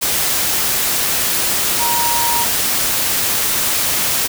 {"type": "tone in noise", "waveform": "sine", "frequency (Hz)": 943, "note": "A#5", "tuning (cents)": 20, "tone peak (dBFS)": -18, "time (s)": [1.79, 2.45], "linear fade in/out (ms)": 20, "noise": "white", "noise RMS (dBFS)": -17, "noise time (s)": [0.01, 4.28], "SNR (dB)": -4, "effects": []}